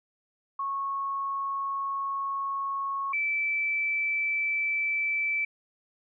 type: tone pair in turn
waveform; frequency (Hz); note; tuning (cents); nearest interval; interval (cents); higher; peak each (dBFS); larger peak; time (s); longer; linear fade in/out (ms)
sine; 1100 / 2320; C#6 / D7; -14 / -22; octave + minor second; 1292; second; -28 / -25; second; 0.59-3.13 / 3.13-5.45; first; 5
effects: none